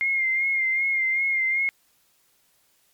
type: tone with vibrato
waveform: sine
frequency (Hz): 2122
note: C7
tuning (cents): +24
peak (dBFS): -20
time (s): 0.01-1.69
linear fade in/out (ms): 0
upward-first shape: sine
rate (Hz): 2.6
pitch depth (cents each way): 40
effects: white hiss -64 dBFS RMS until 2.93 s + MP3 96 kbps